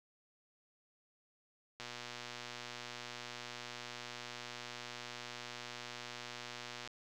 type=click train; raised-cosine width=0.2 ms; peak=-27 dBFS; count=610; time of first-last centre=1.8-6.875 s; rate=120 Hz; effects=none